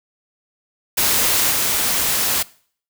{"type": "noise with level steps", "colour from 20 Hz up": "white", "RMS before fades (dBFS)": [-17, -19], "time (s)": [0.97, 2.43], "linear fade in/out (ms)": 10, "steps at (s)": 1.51, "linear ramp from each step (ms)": 2, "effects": ["noise-tail reverb RT60 0.5 s tail -21 dB re dry"]}